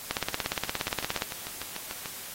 two click trains, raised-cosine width 0.2 ms, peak -10 / -17 dBFS, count 20 / 9, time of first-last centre 0.11-1.221 / 0.88-2.058 s, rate 17.1 / 6.79 Hz, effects white hiss -41 dBFS RMS until 2.34 s + AAC 48 kbps

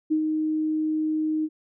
sine tone with ADSR envelope, 311.1 Hz, D#4, in tune, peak -18 dBFS, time 0.1-1.49 s, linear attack 20 ms, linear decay 85 ms, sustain -4 dB, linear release 47 ms, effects none

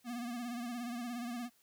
square tone with vibrato, 240 Hz, B3, 49 cents flat, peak -39 dBFS, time 0.04-1.5 s, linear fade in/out 50 ms, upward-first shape sine, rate 17 Hz, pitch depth 60 cents each way, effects white hiss -70 dBFS RMS until 1.62 s

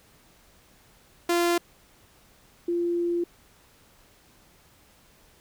sawtooth / sine tone pair in turn, 345.3 / 345.3 Hz, F4 / F4, -20 / -20 cents, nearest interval unison, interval 0 cents, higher neither, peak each -17 / -23 dBFS, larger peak first, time 1.29-1.58 / 2.68-3.24 s, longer second, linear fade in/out 5 ms, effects pink hiss -58 dBFS RMS until 5.4 s

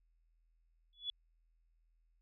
sine tone with exponential growth, 3414 Hz, G#7, 47 cents sharp, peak -33 dBFS, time 0.93-1.1 s, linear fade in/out 1 ms, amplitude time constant 36 ms, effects added 41 Hz sine -70 dBFS peak until 2.21 s

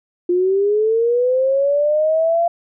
sine linear sweep, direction up, 349.2 to 689 Hz, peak -13 dBFS, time 0.29-2.48 s, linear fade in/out 5 ms, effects none

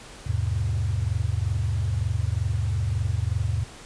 sine tone cluster, 79.3 / 101.5 / 124.7 Hz, D#2 / G#2 / B2, +33 / -39 / +17 cents, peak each -27 / -25 / -29 dBFS, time 0.26-3.64 s, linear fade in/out 10 ms, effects pink hiss -44 dBFS RMS until 3.85 s + resampled to 22050 Hz

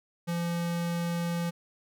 square tone, 171 Hz, F3, 36 cents flat, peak -29 dBFS, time 0.27-1.51 s, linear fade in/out 20 ms, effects none

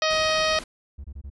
harmonic tone, 628 Hz, D#5, 16 cents sharp, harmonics 1 / 2 / 3 / 4 / 5 / 6 / 7 / 8 / 9, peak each -24 / -27 / -29 / -30 / -31 / -32 / -32 / -33 / -34 dBFS, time 0.02-0.59 s, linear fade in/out 2 ms
pink noise, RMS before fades -39 dBFS, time 0.1-0.64 s, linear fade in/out 5 ms
triangle tone bursts, 69.3 Hz, C#2, in tune, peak -32 dBFS, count 4, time 0.98-1.301 s, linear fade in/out 10 ms, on 63 ms, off 23 ms
effects resampled to 24000 Hz

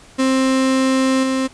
35% pulse tone with level steps, 263.3 Hz, C4, 11 cents sharp, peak -12 / -15 dBFS, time 0.18-1.48 s, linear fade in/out 20 ms, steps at 1.23 s, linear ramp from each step 5 ms, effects pink hiss -45 dBFS RMS until 1.53 s + resampled to 22050 Hz

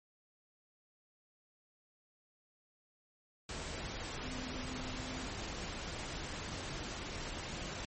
sine tone in noise, 255.3 Hz, C4, 42 cents flat, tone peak -45 dBFS, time 4.23-5.27 s, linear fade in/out 2 ms, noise pink, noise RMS -42 dBFS, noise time 3.49-7.85 s, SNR -6 dB, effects MP3 32 kbps

